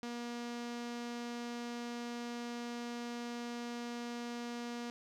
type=tone with low-pass filter; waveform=sawtooth; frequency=238.6 Hz; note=A#3; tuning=41 cents sharp; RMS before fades=-42 dBFS; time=0.03-4.9 s; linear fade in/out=0 ms; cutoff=5900 Hz; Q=1.3; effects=12-bit